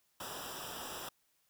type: noise with comb filter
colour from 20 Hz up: pink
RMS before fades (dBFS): -44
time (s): 0.2-1.09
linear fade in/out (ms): 5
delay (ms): 0.46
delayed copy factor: -0.85
effects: white hiss -75 dBFS RMS until 1.49 s